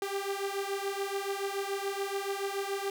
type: beating tone pair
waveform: sawtooth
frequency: 392 / 399 Hz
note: G4 / G4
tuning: 0 / +31 cents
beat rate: 7 Hz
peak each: -31 dBFS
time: 0.02-2.9 s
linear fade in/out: 2 ms
effects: none